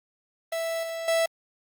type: tone with level steps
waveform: 45% pulse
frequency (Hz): 659.3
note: E5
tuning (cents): 0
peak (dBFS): -27 / -31 / -21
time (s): 0.52-1.26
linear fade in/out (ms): 5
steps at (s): 0.83 / 1.08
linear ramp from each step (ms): 2
effects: Opus 24 kbps